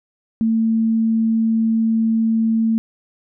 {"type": "tone", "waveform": "sine", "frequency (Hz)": 224.4, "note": "A3", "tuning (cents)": 34, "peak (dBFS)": -14, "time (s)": [0.41, 2.78], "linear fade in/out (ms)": 0, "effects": []}